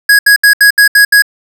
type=tone bursts; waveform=square; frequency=1661.2 Hz; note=G#6; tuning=in tune; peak=-3 dBFS; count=7; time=0.09-1.222 s; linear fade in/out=5 ms; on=100 ms; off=72 ms; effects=none